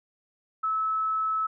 sine tone, 1300 Hz, E6, 24 cents flat, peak -24 dBFS, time 0.63-1.47 s, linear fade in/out 10 ms, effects none

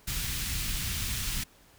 pink band-stop noise, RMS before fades -32 dBFS, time 0.07-1.44 s, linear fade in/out 10 ms, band 140 to 2200 Hz, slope 12 dB/octave, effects pink hiss -59 dBFS RMS until 1.78 s

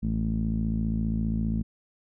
sawtooth tone with low-pass filter, 55 Hz, A1, in tune, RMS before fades -27 dBFS, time 0.02-1.63 s, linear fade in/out 20 ms, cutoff 210 Hz, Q 5.8, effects none

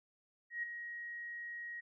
sine tone with ADSR envelope, 1890 Hz, A#6, 23 cents sharp, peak -34 dBFS, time 0.5-1.81 s, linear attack 130 ms, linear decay 9 ms, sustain -8 dB, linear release 16 ms, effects none

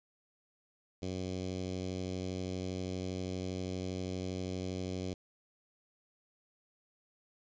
10% pulse tone with notch filter, 92.5 Hz, F#2, in tune, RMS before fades -38 dBFS, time 1.02-5.14 s, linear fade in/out 5 ms, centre 1400 Hz, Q 0.55, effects resampled to 16000 Hz

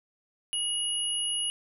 sine tone pair together, 2900 / 10327 Hz, F#7 / E9, -35 / -37 cents, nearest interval octave + minor seventh, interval 2198 cents, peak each -29 / -31 dBFS, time 0.53-1.5 s, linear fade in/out 0 ms, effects none

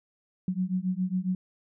sine beating tone pair, 180.9 / 188.2 Hz, F#3 / F#3, -39 / +30 cents, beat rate 7.3 Hz, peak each -29 / -29 dBFS, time 0.48-1.35 s, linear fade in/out 2 ms, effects none

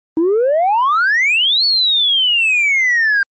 sine exponential two-way sweep, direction up then down, 311.1 to 4475 to 1579 Hz, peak -9 dBFS, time 0.17-3.23 s, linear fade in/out 2 ms, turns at 1.65 s, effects tanh soft clip ceiling -9 dBFS + Opus 24 kbps

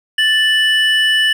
triangle tone pair together, 1760 / 2960 Hz, A6 / F#7, 0 / 0 cents, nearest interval major sixth, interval 900 cents, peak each -12 dBFS, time 0.18-1.33 s, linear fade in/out 5 ms, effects none

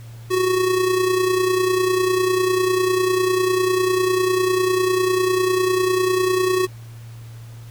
square tone with amplitude modulation, 370 Hz, F#4, in tune, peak -15 dBFS, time 0.3-6.67 s, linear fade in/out 20 ms, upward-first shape sine, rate 30 Hz, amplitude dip 50%, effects added 115 Hz sine -35 dBFS peak until 7.7 s + pink hiss -49 dBFS RMS until 7.7 s

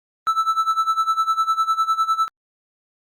triangle tone with tremolo, 1318.5 Hz, E6, in tune, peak -12 dBFS, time 0.27-2.28 s, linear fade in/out 0 ms, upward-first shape sine, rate 9.9 Hz, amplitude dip 85%, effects Opus 48 kbps

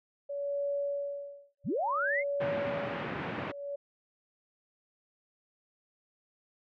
sine tone with tremolo, 567 Hz, C#5, 39 cents sharp, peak -29 dBFS, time 0.29-3.76 s, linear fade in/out 10 ms, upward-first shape sine, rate 0.59 Hz, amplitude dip 100%
sine linear sweep, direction up, 77.78 to 2195 Hz, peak -28 dBFS, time 1.64-2.24 s, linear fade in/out 50 ms
pink band-pass noise, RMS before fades -37 dBFS, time 2.4-3.52 s, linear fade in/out 10 ms, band 120 to 2500 Hz, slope 24 dB/octave
effects none

